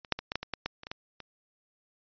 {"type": "clicks", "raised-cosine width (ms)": 0.2, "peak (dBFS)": [-27, -7, -17, -14, -11, -18, -14, -13, -26, -22, -18, -25], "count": 12, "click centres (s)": [0.048, 0.123, 0.19, 0.319, 0.356, 0.43, 0.537, 0.66, 0.834, 0.869, 0.915, 1.203], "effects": ["resampled to 11025 Hz"]}